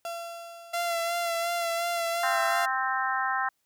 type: tone with exponential decay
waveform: 35% pulse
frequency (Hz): 680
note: F5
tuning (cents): -46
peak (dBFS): -30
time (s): 0.05-1.94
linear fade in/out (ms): 1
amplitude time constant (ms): 410
type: tone with vibrato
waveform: sawtooth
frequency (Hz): 682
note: F5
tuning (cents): -41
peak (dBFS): -23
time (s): 0.73-2.66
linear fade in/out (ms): 10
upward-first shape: sine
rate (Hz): 2.8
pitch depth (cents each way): 26
type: harmonic tone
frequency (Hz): 261.6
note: C4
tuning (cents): 0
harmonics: 3 / 4 / 5 / 6 / 7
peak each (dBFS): -31 / -31 / -32 / -32 / -33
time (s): 2.23-3.49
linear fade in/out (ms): 5
effects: white hiss -75 dBFS RMS until 3.65 s